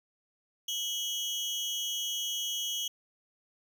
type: tone pair together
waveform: 30% pulse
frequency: 2960 / 3260 Hz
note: F#7 / G#7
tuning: 0 / -33 cents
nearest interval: major second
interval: 167 cents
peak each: -32 / -31 dBFS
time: 0.68-2.88 s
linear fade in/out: 5 ms
effects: none